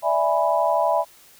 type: chord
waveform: sine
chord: E dominant seventh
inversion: third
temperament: equal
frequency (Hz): 587.3 / 659.3 / 830.6 / 987.8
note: D5 / E5 / G#5 / B5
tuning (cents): 0 / 0 / 0 / 0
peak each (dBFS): -24 / -21 / -24 / -23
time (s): 0.02-1.05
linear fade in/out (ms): 50
effects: white hiss -51 dBFS RMS until 1.39 s